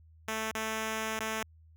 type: tone with dropouts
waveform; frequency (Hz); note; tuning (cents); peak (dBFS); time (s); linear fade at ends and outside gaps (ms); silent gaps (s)
5% pulse; 220; A3; 0; -21; 0.28-1.43; 2; 0.513-0.549 / 1.191-1.204
effects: added 80 Hz sine -55 dBFS peak until 1.76 s